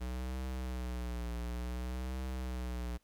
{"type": "tone with vibrato", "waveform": "square", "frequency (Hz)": 61.74, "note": "B1", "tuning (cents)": 0, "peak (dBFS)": -37, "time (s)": [0, 2.98], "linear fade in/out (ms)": 20, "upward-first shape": "triangle", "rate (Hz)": 0.56, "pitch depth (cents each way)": 85, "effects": ["pink hiss -75 dBFS RMS until 3.03 s"]}